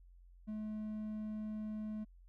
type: tone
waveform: triangle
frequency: 214.4 Hz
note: A3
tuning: 45 cents flat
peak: -37 dBFS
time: 0.47-2.05 s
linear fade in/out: 20 ms
effects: added 44 Hz sine -57 dBFS peak until 2.28 s